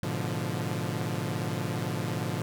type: chord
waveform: sawtooth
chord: G# diminished seventh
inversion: none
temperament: equal with one note detuned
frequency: 106.19 / 123.47 / 146.83 / 174.61 Hz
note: G#2 / B2 / D3 / F3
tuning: +39 / 0 / 0 / 0 cents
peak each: -31 dBFS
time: 0.03-2.42 s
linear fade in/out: 0 ms
effects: none